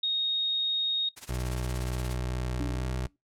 sine tone, 3729 Hz, A#7, in tune, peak -25 dBFS, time 0.03-1.09 s, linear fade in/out 5 ms
white noise with tremolo, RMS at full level -41 dBFS, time 1.16-2.17 s, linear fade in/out 20 ms, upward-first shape sine, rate 17 Hz, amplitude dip 85%
25% pulse tone with pitch glide, 62.2 to 63.43 Hz, B1 to B1, +13 to +47 cents, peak -26 dBFS, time 1.29-3.07 s, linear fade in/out 5 ms, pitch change +34 cents, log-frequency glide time 2.69-2.84 s
sine tone with exponential decay, 287.5 Hz, D4, 37 cents flat, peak -30 dBFS, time 2.6-3.16 s, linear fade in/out 0 ms, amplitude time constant 120 ms
effects noise-tail reverb RT60 0.2 s tail -24 dB re dry + low-pass 11000 Hz 12 dB/octave

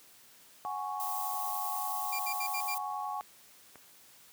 sine chord, F# suspended second, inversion none, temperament equal, 740 / 830.6 / 1108.7 Hz, F#5 / G#5 / C#6, 0 / 0 / 0 cents, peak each -40 / -37 / -38 dBFS, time 0.65-3.21 s, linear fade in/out 0 ms
violet noise, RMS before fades -39 dBFS, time 1-2.78 s, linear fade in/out 0 ms
sawtooth tone bursts, 2378 Hz, D7, 21 cents sharp, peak -32 dBFS, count 5, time 2.12-2.749 s, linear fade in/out 10 ms, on 73 ms, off 66 ms
click, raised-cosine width 0.5 ms, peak -35 dBFS, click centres 3.757 s
effects white hiss -58 dBFS RMS until 4.32 s + high-pass 80 Hz 12 dB/octave

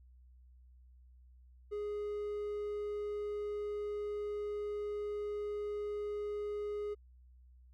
triangle tone, 415.3 Hz, G#4, in tune, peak -34 dBFS, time 1.71-6.95 s, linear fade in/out 20 ms, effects added 62 Hz sine -57 dBFS peak until 7.73 s

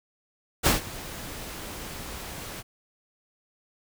pink noise with ADSR envelope, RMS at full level -19 dBFS, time 0.63-2.63 s, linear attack 35 ms, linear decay 140 ms, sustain -19 dB, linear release 31 ms, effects none

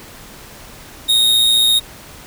45% pulse tone with amplitude modulation, 3729 Hz, A#7, in tune, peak -9 dBFS, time 1.08-1.8 s, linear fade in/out 20 ms, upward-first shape sine, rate 115 Hz, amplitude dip 40%, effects pink hiss -38 dBFS RMS until 2.26 s

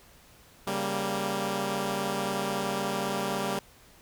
10% pulse chord, G diminished, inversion second, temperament equal, 138.59 / 196 / 233.1 Hz, Db3 / G3 / Bb3, 0 / 0 / 0 cents, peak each -28 / -22 / -26 dBFS, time 0.67-3.59 s, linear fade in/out 2 ms, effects pink hiss -56 dBFS RMS until 4.01 s

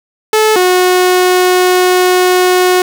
sawtooth tone pair in turn, 433.6 / 364.6 Hz, A4 / F#4, -25 / -25 cents, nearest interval minor third, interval 300 cents, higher first, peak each -3 dBFS, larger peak neither, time 0.33-0.56 / 0.56-2.82 s, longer second, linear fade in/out 2 ms, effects none

